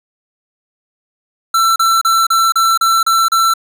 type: tone bursts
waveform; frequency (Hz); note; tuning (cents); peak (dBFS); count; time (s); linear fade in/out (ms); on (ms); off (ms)
square; 1341; E6; +29; -10; 8; 1.54-3.538; 5; 220; 34
effects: none